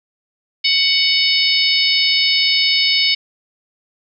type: harmonic tone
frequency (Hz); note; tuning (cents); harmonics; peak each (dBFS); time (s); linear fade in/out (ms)
743; F#5; +7; 3 / 4 / 5 / 6 / 7; -19 / -19 / -19 / -19 / -19; 0.64-3.15; 10
effects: none